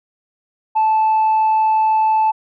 sine tone, 874 Hz, A5, 12 cents flat, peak -10 dBFS, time 0.75-2.32 s, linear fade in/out 20 ms, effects tanh soft clip ceiling -10 dBFS

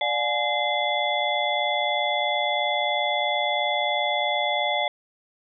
sine tone cluster, 590 / 718 / 841 / 2067 / 3431 Hz, D5 / F5 / G#5 / C7 / A7, +8 / +48 / +22 / -22 / -44 cents, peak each -28 dBFS, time 0.01-4.88 s, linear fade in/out 2 ms, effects none

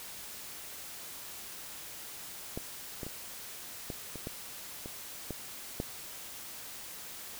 clicks, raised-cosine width 2 ms, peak -22 / -25 / -27 / -24 / -28 / -24 / -28 / -23 / -19 dBFS, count 9, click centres 2.575 / 3.032 / 3.066 / 3.902 / 4.157 / 4.271 / 4.859 / 5.307 / 5.801 s, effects white hiss -45 dBFS RMS until 7.39 s

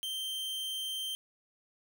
45% pulse tone, 3136 Hz, G7, in tune, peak -34 dBFS, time 0.03-1.15 s, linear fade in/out 0 ms, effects none

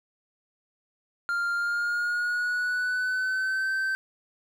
triangle tone with pitch glide, 1396.9 to 1550 Hz, F6 to G6, 0 to -20 cents, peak -23 dBFS, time 1.29-3.95 s, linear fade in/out 0 ms, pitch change +180 cents, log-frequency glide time 1.54-3.71 s, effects none

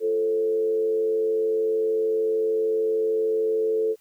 sine tone with frequency modulation, 440 Hz, A4, in tune, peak -20 dBFS, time 0-3.96 s, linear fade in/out 50 ms, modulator 93.3 Hz, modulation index 0.39, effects white hiss -63 dBFS RMS until 4 s

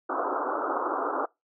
white band-pass noise, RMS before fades -29 dBFS, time 0.09-1.26 s, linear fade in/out 10 ms, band 270 to 1400 Hz, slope 96 dB/octave, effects noise-tail reverb RT60 0.2 s tail -24 dB re dry

